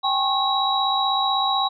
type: tone cluster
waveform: sine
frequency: 782 / 838 / 1086 / 3870 Hz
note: G5 / G#5 / C#6 / B7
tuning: -4 / +15 / -36 / -36 cents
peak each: -23 / -28 / -24 / -23 dBFS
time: 0.03-1.69 s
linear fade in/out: 20 ms
effects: none